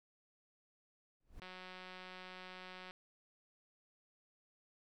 brown noise with exponential growth, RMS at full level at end -46 dBFS, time 1.2-1.4 s, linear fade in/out 5 ms, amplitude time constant 43 ms
click train, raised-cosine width 0.3 ms, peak -35 dBFS, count 275, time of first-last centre 1.42-2.909 s, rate 184 Hz
effects none

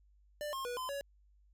square tone with pitch steps, 593 / 1070 / 487.2 / 1025 / 562 Hz, D5 / C6 / B4 / C6 / C#5, +17 / +38 / -24 / -36 / +24 cents, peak -38 dBFS, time 0.41-1.01 s, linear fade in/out 0 ms, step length 120 ms, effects added 50 Hz sine -63 dBFS peak until 1.53 s

